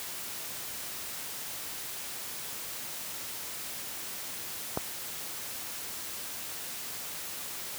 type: click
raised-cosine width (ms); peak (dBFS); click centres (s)
1; -14; 4.774
effects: white hiss -39 dBFS RMS until 7.78 s + high-pass 60 Hz 12 dB/octave